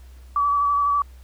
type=tone with vibrato; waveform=sine; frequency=1147 Hz; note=D6; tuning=41 cents flat; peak=-17 dBFS; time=0.36-1.02 s; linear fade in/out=2 ms; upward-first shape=square; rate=12 Hz; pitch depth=17 cents each way; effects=added 63 Hz sine -41 dBFS peak until 1.23 s + pink hiss -57 dBFS RMS until 1.23 s